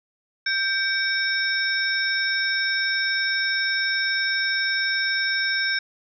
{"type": "tone cluster", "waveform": "sine", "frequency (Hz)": [1572, 2275, 3747, 5390], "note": ["G6", "C#7", "A#7", "E8"], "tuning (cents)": [4, 44, 8, 38], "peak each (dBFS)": [-23, -29, -31, -27], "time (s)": [0.46, 5.79], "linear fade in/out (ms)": 5, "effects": []}